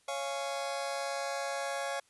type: chord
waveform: sawtooth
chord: Db major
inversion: none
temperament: just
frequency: 554.4 / 693 / 831.5 Hz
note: Db5 / F5 / Ab5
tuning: 0 / -14 / +2 cents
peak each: -32 / -35 / -36 dBFS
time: 0.08-2 s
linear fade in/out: 5 ms
effects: white hiss -68 dBFS RMS until 2.09 s + resampled to 24000 Hz